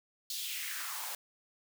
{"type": "noise with high-pass filter sweep", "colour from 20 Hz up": "white", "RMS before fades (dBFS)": -39, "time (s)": [0.3, 1.15], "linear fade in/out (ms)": 2, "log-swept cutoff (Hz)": [4300, 670], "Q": 2.8, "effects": []}